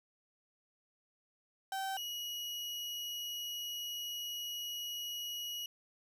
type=tone pair in turn; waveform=35% pulse; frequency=773 / 2907 Hz; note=G5 / F#7; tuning=-24 / -31 cents; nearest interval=octave + major seventh; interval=2293 cents; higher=second; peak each=-34 / -37 dBFS; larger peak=first; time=1.72-1.97 / 1.97-5.66 s; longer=second; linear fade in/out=2 ms; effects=none